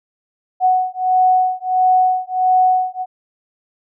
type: beating tone pair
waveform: sine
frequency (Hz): 740 / 741.5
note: F#5 / F#5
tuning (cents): 0 / +4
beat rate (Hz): 1.5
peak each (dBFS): -15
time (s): 0.6-3.06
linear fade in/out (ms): 50
effects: none